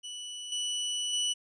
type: tone with level steps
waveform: sawtooth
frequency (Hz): 2960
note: F#7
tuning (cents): 0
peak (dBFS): -35 / -27 / -24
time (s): 0.03-1.34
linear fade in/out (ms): 20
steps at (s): 0.52 / 1.13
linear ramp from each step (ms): 2
effects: resampled to 22050 Hz